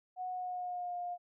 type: tone with pitch glide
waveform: sine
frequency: 735 to 708.3 Hz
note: F#5 to F5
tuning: -12 to +24 cents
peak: -36 dBFS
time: 0.16-1.18 s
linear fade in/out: 50 ms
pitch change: -64 cents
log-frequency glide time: 0.28-0.96 s
effects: none